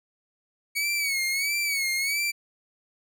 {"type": "tone with vibrato", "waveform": "sawtooth", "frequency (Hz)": 2234, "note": "C#7", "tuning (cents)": 13, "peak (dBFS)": -21, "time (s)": [0.75, 2.32], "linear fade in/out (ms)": 20, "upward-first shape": "sine", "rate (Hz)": 1.5, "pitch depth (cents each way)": 89, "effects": []}